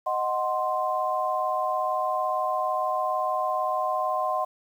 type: chord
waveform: sine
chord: C diminished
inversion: first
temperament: equal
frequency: 622.3 / 740 / 1046.5 Hz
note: Eb5 / Gb5 / C6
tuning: 0 / 0 / 0 cents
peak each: -29 / -28 / -27 dBFS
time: 0.06-4.45 s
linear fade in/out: 10 ms
effects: 9-bit